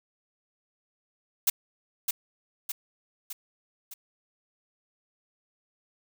blue noise with echo, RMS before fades -22 dBFS, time 1.47-1.5 s, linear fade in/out 5 ms, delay 610 ms, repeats 4, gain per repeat -5 dB, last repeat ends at 3.94 s, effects none

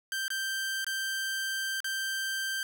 sawtooth tone with dropouts, 1568 Hz, G6, in tune, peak -27 dBFS, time 0.12-2.63 s, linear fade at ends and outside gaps 1 ms, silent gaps 0.281-0.303 / 0.845-0.866 / 1.804-1.844 s, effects none

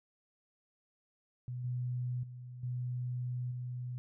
sine tone with level steps, 124.1 Hz, B2, 9 cents sharp, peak -37 / -33 / -44 / -34 / -37 dBFS, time 1.48-3.98 s, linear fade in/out 0 ms, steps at 1.64 / 2.23 / 2.63 / 3.51 s, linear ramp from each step 5 ms, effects none

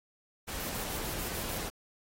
pink noise, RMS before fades -38 dBFS, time 0.47-1.7 s, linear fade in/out 20 ms
violet noise bursts, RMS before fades -40 dBFS, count 7, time 0.6-1.579 s, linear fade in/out 0 ms, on 91 ms, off 57 ms
effects AAC 48 kbps

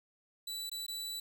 sawtooth tone with dropouts, 3957 Hz, B7, 3 cents sharp, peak -35 dBFS, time 0.47-1.2 s, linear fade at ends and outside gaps 5 ms, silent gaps 0.696-0.715 / 0.865-0.881 s, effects none

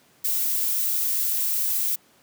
violet noise, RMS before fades -24 dBFS, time 0.24-1.96 s, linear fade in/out 10 ms, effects pink hiss -58 dBFS RMS until 2.22 s + high-pass 150 Hz 12 dB/octave

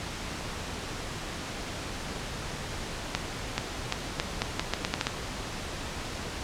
accelerating click train, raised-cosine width 0.2 ms, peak -8 dBFS, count 11, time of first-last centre 3.15-5.069 s, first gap 430 ms, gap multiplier 0.8, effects pink hiss -36 dBFS RMS until 6.43 s + low-pass 7000 Hz 12 dB/octave

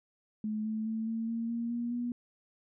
sine tone with pitch steps, 214.7 / 218.3 / 222 / 225.8 / 229.6 / 233.5 / 237.4 / 241.4 Hz, A3 / A3 / A3 / A3 / A#3 / A#3 / A#3 / B3, -42 / -13 / +16 / +45 / -26 / +3 / +32 / -39 cents, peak -31 dBFS, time 0.44-2.12 s, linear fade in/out 2 ms, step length 210 ms, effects none

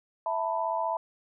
sine chord, E suspended fourth, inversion none, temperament equal with one note detuned, 659.3 / 892.3 / 987.8 Hz, E5 / A5 / B5, 0 / +24 / 0 cents, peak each -31 dBFS, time 0.26-0.97 s, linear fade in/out 2 ms, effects none

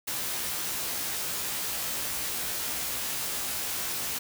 white noise with comb filter, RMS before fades -32 dBFS, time 0.07-4.19 s, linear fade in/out 10 ms, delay 16 ms, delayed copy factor +0.85, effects none

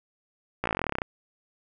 slowing click train, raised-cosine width 0.5 ms, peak -12 dBFS, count 17, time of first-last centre 0.64-1.019 s, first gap 16 ms, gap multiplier 1.05, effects none

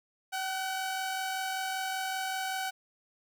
sawtooth tone pair together, 762.6 / 1480 Hz, G5 / F#6, -48 / 0 cents, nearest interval major seventh, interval 1148 cents, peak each -29 / -35 dBFS, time 0.32-2.71 s, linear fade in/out 20 ms, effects none

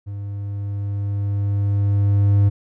triangle tone with level ramp, 100.8 Hz, G2, 49 cents sharp, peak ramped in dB -25 to -9 dBFS, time 0.06-2.5 s, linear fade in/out 20 ms, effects none

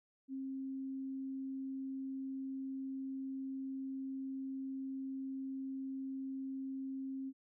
sine tone, 267.3 Hz, C4, 37 cents sharp, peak -39 dBFS, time 0.28-7.33 s, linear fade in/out 50 ms, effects none

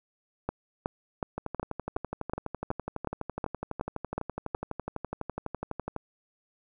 two click trains, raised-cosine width 1 ms, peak -19 / -15 dBFS, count 56 / 12, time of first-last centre 1.38-5.963 / 0.49-4.549 s, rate 12 / 2.71 Hz, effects none

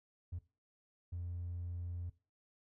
triangle tone bursts at uneven times, 87.31 Hz, F2, in tune, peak -36 dBFS, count 2, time 0.32-0.39 / 1.12-2.1 s, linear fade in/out 10 ms, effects noise-tail reverb RT60 0.3 s tail -19 dB re dry + tanh soft clip ceiling -35 dBFS

